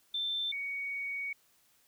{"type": "tone pair in turn", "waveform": "sine", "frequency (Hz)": [3554, 2239], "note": ["A7", "C#7"], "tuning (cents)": [17, 17], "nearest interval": "minor sixth", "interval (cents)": 800, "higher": "first", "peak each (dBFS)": [-31, -34], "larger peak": "first", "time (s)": [[0.14, 0.52], [0.52, 1.33]], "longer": "second", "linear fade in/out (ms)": 5, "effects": ["white hiss -68 dBFS RMS until 1.87 s"]}